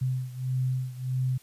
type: beating tone pair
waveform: sine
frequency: 128.2 / 129.8 Hz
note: C3 / C3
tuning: -35 / -13 cents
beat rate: 1.6 Hz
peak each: -28 / -31 dBFS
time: 0.01-1.38 s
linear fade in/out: 10 ms
effects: white hiss -57 dBFS RMS until 1.42 s + resampled to 32000 Hz

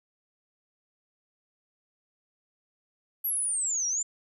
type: linear two-way sweep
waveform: sine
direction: down then up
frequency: 11840 to 5610 to 7320 Hz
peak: -26 dBFS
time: 3.24-4.03 s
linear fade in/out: 10 ms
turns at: 3.87 s
effects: none

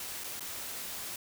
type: noise with dropouts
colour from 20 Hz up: white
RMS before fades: -40 dBFS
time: 0-1.16 s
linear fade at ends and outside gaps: 2 ms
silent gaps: 0.239-0.242 / 0.396-0.406 s
effects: none

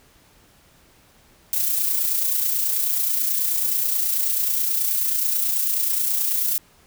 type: noise with amplitude modulation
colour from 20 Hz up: violet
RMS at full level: -20 dBFS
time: 1.53-6.58 s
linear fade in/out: 0 ms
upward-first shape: sine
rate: 29.3 Hz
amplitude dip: 40%
effects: pink hiss -55 dBFS RMS until 6.86 s

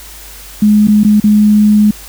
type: tone with dropouts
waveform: sine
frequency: 210.3 Hz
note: G#3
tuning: 22 cents sharp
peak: -4 dBFS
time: 0.62-1.91 s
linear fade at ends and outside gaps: 5 ms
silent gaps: 0.873-0.882 / 1.035-1.047 / 1.201-1.239 s
effects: added 50 Hz sine -35 dBFS peak until 2.08 s + white hiss -33 dBFS RMS until 2.08 s

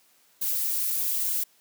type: noise with flanger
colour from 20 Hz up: violet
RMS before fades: -27 dBFS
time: 0.41-1.44 s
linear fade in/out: 10 ms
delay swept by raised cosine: 1.7 to 6.8 ms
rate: 3.4 Hz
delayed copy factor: +0.75
effects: white hiss -62 dBFS RMS until 1.6 s + high-pass 150 Hz 12 dB/octave

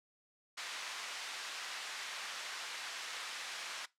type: band-pass noise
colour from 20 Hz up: pink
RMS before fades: -44 dBFS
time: 0.57-3.86 s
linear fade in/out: 10 ms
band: 1300 to 6000 Hz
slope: 12 dB/octave
effects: noise-tail reverb RT60 0.2 s tail -20 dB re dry + low-pass 12000 Hz 12 dB/octave

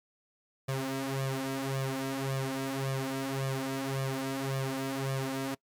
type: tone with flanger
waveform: sawtooth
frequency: 134.5 Hz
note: C3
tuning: 48 cents sharp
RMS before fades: -33 dBFS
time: 0.68-5.55 s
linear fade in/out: 10 ms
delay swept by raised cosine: 1.7 to 4.4 ms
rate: 1.8 Hz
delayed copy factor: +0.85
effects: noise-tail reverb RT60 0.1 s tail -23 dB re dry + MP3 96 kbps

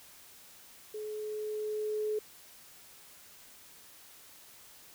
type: tone with level ramp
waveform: sine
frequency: 426.6 Hz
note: G#4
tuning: 46 cents sharp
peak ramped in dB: -37 to -29 dBFS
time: 0.94-2.19 s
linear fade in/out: 5 ms
effects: white hiss -55 dBFS RMS until 4.94 s

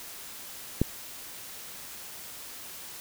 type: click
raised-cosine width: 3 ms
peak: -9 dBFS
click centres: 0.816 s
effects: white hiss -43 dBFS RMS until 3 s

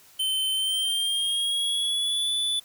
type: tone with pitch glide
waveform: square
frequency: 3079 to 3476 Hz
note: G7 to A7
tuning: -32 to -22 cents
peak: -24 dBFS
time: 0.19-2.6 s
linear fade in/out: 10 ms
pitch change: +210 cents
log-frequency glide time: 0.52-2.31 s
effects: white hiss -54 dBFS RMS until 2.64 s

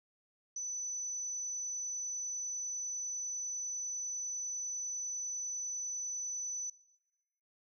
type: tone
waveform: sine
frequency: 5990 Hz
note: F#8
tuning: 20 cents sharp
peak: -36 dBFS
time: 0.56-6.7 s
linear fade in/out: 5 ms
effects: noise-tail reverb RT60 1.0 s tail -18 dB re dry

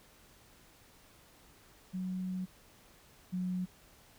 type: tone pair in turn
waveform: sine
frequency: 185 / 182.45 Hz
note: F#3 / F#3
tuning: 0 / -24 cents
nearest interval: unison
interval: 24 cents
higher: first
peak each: -34 / -32 dBFS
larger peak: second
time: 1.93-2.46 / 3.32-3.66 s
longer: first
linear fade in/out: 20 ms
effects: pink hiss -61 dBFS RMS until 4.18 s

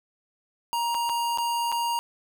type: tone with dropouts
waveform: square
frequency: 941 Hz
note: A#5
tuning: 16 cents sharp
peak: -25 dBFS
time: 0.73-1.99 s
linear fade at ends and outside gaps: 0 ms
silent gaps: 0.945-0.949 / 1.092-1.096 / 1.375-1.384 / 1.718-1.724 s
effects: none

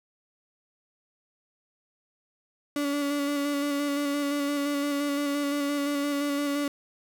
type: tone with vibrato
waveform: 35% pulse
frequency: 286.2 Hz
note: D4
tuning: 45 cents flat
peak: -24 dBFS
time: 2.76-6.68 s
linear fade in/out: 2 ms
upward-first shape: square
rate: 5.8 Hz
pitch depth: 19 cents each way
effects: none

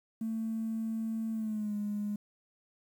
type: tone with pitch glide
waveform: triangle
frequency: 223.2 to 207.1 Hz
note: A3 to G#3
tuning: +25 to -5 cents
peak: -28 dBFS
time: 0.21-2.16 s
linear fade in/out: 5 ms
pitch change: -130 cents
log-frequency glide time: 1.32-1.75 s
effects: tanh soft clip ceiling -29 dBFS + 10-bit

